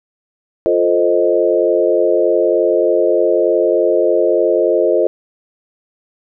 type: chord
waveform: sine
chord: F dominant seventh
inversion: none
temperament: equal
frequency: 349.2 / 440 / 523.3 / 622.3 Hz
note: F4 / A4 / C5 / Eb5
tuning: 0 / 0 / 0 / 0 cents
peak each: -16 dBFS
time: 0.66-5.07 s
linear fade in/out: 0 ms
effects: none